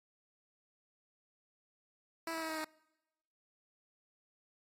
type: tone with pitch steps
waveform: 10% pulse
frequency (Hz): 328.7 / 324.5 / 320.5 / 316.4 / 312.4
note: E4 / E4 / E4 / D#4 / D#4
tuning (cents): -5 / -27 / -49 / +29 / +7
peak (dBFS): -29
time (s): 2.27-2.645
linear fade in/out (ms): 2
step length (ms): 75
effects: noise-tail reverb RT60 1.0 s tail -25 dB re dry + AAC 48 kbps